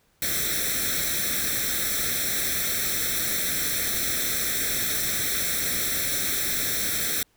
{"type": "noise with comb filter", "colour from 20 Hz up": "white", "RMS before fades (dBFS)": -26, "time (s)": [0.22, 7.23], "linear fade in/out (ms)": 2, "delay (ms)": 0.52, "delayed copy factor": 0.9, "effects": ["pink hiss -65 dBFS RMS until 7.36 s"]}